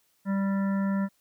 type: harmonic tone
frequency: 196 Hz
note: G3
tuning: in tune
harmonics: 1 / 3 / 5 / 7 / 9 / 10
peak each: -24 / -38 / -40 / -42 / -43 / -54 dBFS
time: 0.25-1.09 s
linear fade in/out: 50 ms
effects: white hiss -69 dBFS RMS until 1.2 s